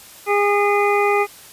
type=harmonic tone; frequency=408.4 Hz; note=G#4; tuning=29 cents flat; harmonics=1 / 2 / 3 / 5 / 6; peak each=-17 / -20 / -22 / -24 / -25 dBFS; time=0.26-1.27 s; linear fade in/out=50 ms; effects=white hiss -42 dBFS RMS until 1.52 s + resampled to 32000 Hz